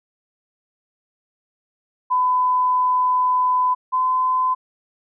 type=tone pair in turn; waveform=sine; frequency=1005 / 1020.2 Hz; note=B5 / C6; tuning=+30 / -44 cents; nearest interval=unison; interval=26 cents; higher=second; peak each=-15 / -16 dBFS; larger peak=first; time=2.1-3.75 / 3.92-4.55 s; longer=first; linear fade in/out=20 ms; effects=none